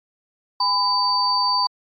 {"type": "tone cluster", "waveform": "sine", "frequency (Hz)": [815, 1003, 4608], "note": ["G#5", "B5", "D8"], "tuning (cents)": [-33, 26, -34], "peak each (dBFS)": [-29, -20, -20], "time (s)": [0.6, 1.67], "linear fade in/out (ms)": 5, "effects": ["AAC 64 kbps"]}